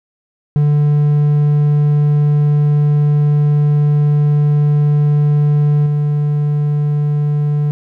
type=tone with level steps; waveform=triangle; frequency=147.3 Hz; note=D3; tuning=6 cents sharp; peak=-7 / -10 dBFS; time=0.56-7.71 s; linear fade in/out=0 ms; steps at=5.86 s; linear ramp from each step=5 ms; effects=none